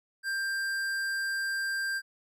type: tone with tanh clipping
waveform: sine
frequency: 1585 Hz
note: G6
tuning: 19 cents sharp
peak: -31 dBFS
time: 0.23-2.02 s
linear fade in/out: 50 ms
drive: 16 dB
effects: none